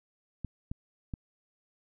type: clicks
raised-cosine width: 5 ms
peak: -23 dBFS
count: 3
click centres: 0.447 / 0.715 / 1.138 s
effects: none